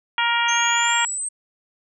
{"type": "harmonic tone", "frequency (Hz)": 470, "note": "A#4", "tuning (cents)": 14, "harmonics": [2, 3, 4, 5, 6, 7], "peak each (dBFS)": [-22, -24, -25, -26, -27, -27], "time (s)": [0.18, 1.05], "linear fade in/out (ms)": 2}
{"type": "exponential sweep", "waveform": "sine", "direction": "up", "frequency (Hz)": [6272, 8372], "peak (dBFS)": -24, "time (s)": [0.48, 1.29], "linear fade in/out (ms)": 10}
{"effects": []}